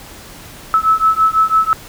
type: beating tone pair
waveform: sine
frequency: 1300 / 1306 Hz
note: E6 / E6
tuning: -24 / -17 cents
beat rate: 6 Hz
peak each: -13 dBFS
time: 0.74-1.73 s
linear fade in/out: 0 ms
effects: pink hiss -36 dBFS RMS until 1.88 s